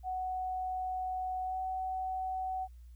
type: tone with pitch glide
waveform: sine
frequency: 743 to 751.2 Hz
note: F#5 to F#5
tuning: +7 to +26 cents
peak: -33 dBFS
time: 0.03-2.68 s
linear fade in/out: 50 ms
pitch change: +19 cents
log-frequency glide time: 1.44-1.57 s
effects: added 60 Hz sine -49 dBFS peak until 2.95 s + white hiss -75 dBFS RMS until 2.95 s